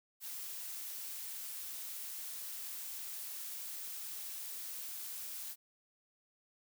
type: noise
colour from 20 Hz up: blue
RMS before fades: -44 dBFS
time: 0.2-5.56 s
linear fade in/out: 50 ms
effects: none